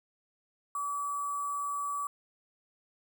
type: tone with sample-and-hold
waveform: sine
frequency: 1149 Hz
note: D6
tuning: 38 cents flat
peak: -31 dBFS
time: 0.75-2.07 s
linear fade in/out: 2 ms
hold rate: 8820 Hz
effects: none